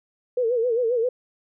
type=tone with vibrato; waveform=sine; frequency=474.7 Hz; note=A#4; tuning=31 cents sharp; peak=-19 dBFS; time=0.37-1.09 s; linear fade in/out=5 ms; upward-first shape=sine; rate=7.5 Hz; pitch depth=110 cents each way; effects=none